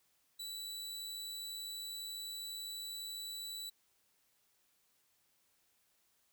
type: tone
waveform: sawtooth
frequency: 3949 Hz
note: B7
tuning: 1 cent flat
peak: -39 dBFS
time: 0.39-3.7 s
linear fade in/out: 10 ms
effects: white hiss -75 dBFS RMS until 6.32 s